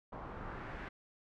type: noise with low-pass filter sweep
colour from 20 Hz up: pink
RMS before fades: -45 dBFS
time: 0.12-0.89 s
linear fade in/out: 10 ms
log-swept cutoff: 1000 to 1900 Hz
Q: 1.7
effects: none